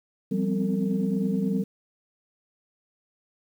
sine tone cluster, 171.3 / 194.5 / 252.7 / 262.3 / 451.7 Hz, F3 / G3 / B3 / C4 / A4, -33 / -13 / +40 / +4 / +45 cents, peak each -31 / -24 / -32 / -33 / -33 dBFS, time 0.31-1.64 s, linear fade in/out 10 ms, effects tanh soft clip ceiling -12 dBFS + 9-bit

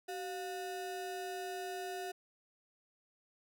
square ring-modulated tone, 545 Hz, C#5, 29 cents flat, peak -37 dBFS, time 0.08-2.12 s, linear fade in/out 10 ms, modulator 165 Hz, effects none

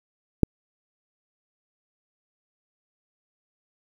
click, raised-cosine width 3 ms, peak -3 dBFS, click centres 0.433 s, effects 7-bit

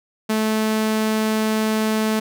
sawtooth tone, 217.8 Hz, A3, 17 cents flat, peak -14 dBFS, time 0.29-2.2 s, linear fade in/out 10 ms, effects none

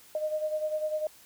sine beating tone pair, 614 / 624 Hz, D#5 / D#5, -23 / +5 cents, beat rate 10 Hz, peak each -29 / -35 dBFS, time 0.15-1.07 s, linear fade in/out 2 ms, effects white hiss -55 dBFS RMS until 1.25 s

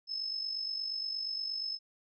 sine tone with amplitude modulation, 5210 Hz, E8, 21 cents flat, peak -31 dBFS, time 0.07-1.79 s, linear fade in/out 50 ms, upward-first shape sine, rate 48.5 Hz, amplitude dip 60%, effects none

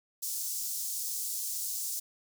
pink high-pass noise, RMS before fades -35 dBFS, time 0.22-2 s, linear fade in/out 10 ms, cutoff 5800 Hz, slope 24 dB/octave, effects none

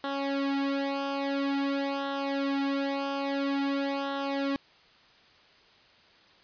sawtooth tone with flanger, 277.2 Hz, C#4, in tune, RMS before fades -30 dBFS, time 0.04-4.56 s, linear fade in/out 0 ms, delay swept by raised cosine 0.42 to 3.12 ms, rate 0.49 Hz, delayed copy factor -0.9, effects white hiss -58 dBFS RMS until 6.43 s + resampled to 11025 Hz

